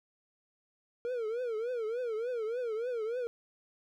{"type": "tone with vibrato", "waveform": "triangle", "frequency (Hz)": 466.2, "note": "A#4", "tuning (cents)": 0, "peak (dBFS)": -30, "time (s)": [1.05, 3.27], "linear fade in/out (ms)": 0, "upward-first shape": "triangle", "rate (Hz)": 3.4, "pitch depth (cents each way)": 170, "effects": []}